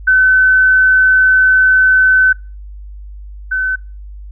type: tone pair in turn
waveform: sine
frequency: 1519 / 1519 Hz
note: F#6 / F#6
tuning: +45 / +45 cents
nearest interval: unison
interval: 0 cents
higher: neither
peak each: -6 / -13 dBFS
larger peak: first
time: 0.07-2.33 / 3.51-3.76 s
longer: first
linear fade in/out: 10 ms
effects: noise-tail reverb RT60 0.3 s tail -24 dB re dry + added 50 Hz sine -28 dBFS peak until 4.31 s